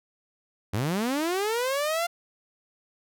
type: linear sweep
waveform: sawtooth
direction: up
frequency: 90.4 to 700 Hz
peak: -21 dBFS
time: 0.73-2.07 s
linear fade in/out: 10 ms
effects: none

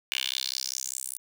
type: tone with high-pass filter sweep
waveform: 10% pulse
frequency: 65 Hz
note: C2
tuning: 11 cents flat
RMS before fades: -33 dBFS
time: 0.12-1.18 s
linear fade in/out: 0 ms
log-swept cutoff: 2700 to 10000 Hz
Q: 3.7
effects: none

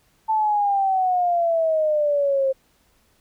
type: exponential sweep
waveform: sine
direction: down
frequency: 885 to 529 Hz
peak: -17 dBFS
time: 0.28-2.53 s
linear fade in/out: 20 ms
effects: pink hiss -62 dBFS RMS until 3.2 s

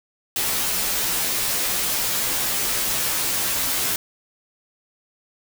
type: noise with comb filter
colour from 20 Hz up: white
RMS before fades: -23 dBFS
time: 0.36-3.96 s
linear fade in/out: 2 ms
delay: 13 ms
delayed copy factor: -0.85
effects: none

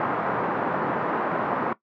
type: band-pass noise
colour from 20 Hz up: white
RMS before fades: -26 dBFS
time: 0-1.73 s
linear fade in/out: 2 ms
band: 140 to 1300 Hz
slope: 24 dB/octave
effects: noise-tail reverb RT60 0.1 s tail -17 dB re dry

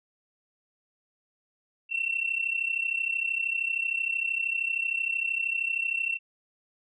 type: tone pair together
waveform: sine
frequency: 2690 / 2723 Hz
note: E7 / F7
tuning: +34 / -44 cents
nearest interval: unison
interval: 22 cents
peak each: -29 / -28 dBFS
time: 1.89-6.19 s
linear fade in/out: 50 ms
effects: tanh soft clip ceiling -18 dBFS

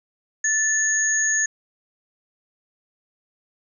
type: tone pair together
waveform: sine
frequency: 1760 / 6651 Hz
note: A6 / G#8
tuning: 0 / +2 cents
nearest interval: octave + major seventh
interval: 2302 cents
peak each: -22 / -20 dBFS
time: 0.44-1.46 s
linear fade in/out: 5 ms
effects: none

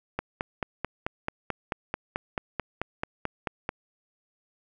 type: click train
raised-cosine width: 0.5 ms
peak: -13 dBFS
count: 17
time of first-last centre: 0.19-3.691 s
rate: 4.57 Hz
effects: none

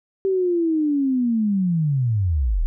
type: linear sweep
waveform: sine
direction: down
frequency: 390 to 32.26 Hz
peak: -17 dBFS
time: 0.25-2.66 s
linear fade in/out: 0 ms
effects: none

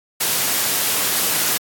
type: high-pass noise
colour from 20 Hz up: white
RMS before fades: -19 dBFS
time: 0.2-1.58 s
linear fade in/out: 10 ms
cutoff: 120 Hz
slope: 12 dB/octave
effects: AAC 64 kbps

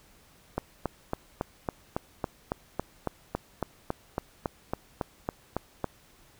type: click train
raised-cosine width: 1 ms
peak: -14 dBFS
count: 20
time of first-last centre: 0.58-5.843 s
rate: 3.61 Hz
effects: pink hiss -59 dBFS RMS until 6.39 s

